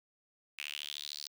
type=tone with high-pass filter sweep; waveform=sawtooth; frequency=73.42 Hz; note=D2; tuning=in tune; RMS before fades=-43 dBFS; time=0.58-1.28 s; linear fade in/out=10 ms; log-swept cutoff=2500 to 4700 Hz; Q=5; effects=none